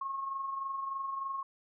sine tone with amplitude modulation, 1086 Hz, C#6, 36 cents flat, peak -32 dBFS, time 0.01-1.43 s, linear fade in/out 5 ms, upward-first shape sine, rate 23.3 Hz, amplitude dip 45%, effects none

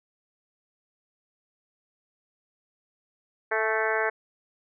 harmonic tone with a mistuned harmonic, 220 Hz, A3, in tune, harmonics 2 / 3 / 4 / 5 / 6 / 7 / 8 / 9 / 10, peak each -29 / -31 / -32 / -35 / -36 / -30 / -31 / -34 / -38 dBFS, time 3.51-4.1 s, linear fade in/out 10 ms, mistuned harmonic 4, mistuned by -22 cents, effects none

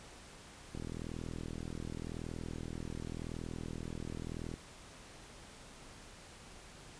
click train, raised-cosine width 3 ms, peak -29 dBFS, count 156, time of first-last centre 0.75-4.54 s, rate 40.9 Hz, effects pink hiss -54 dBFS RMS until 6.99 s + resampled to 22050 Hz

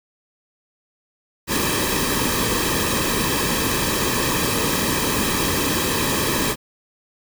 pink noise with comb filter, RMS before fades -21 dBFS, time 1.47-6.56 s, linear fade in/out 50 ms, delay 1.4 ms, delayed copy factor -0.7, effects none

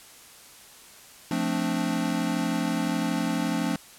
square chord, D minor seventh, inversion first, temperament equal, 174.61 / 220 / 261.6 / 293.7 Hz, F3 / A3 / C4 / D4, 0 / 0 / 0 / 0 cents, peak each -31 dBFS, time 1.31-3.76 s, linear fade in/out 2 ms, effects white hiss -49 dBFS RMS until 3.98 s + low-pass 12000 Hz 12 dB/octave

